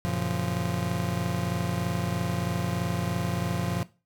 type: chord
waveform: 40% pulse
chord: Gb major seventh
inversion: none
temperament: just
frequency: 92.5 / 115.62 / 138.75 / 173.43 Hz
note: Gb2 / Bb2 / Db3 / F3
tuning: 0 / -14 / +2 / -12 cents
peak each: -33 / -32 / -34 / -29 dBFS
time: 0.05-3.83 s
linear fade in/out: 0 ms
effects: noise-tail reverb RT60 0.3 s tail -17 dB re dry